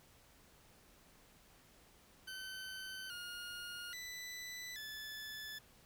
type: tone with pitch steps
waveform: 20% pulse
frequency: 1529 / 1427 / 1988 / 1735 Hz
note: G6 / F6 / B6 / A6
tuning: -44 / +37 / +11 / -25 cents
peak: -40 dBFS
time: 2.27-5.59 s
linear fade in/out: 10 ms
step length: 830 ms
effects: pink hiss -65 dBFS RMS until 5.85 s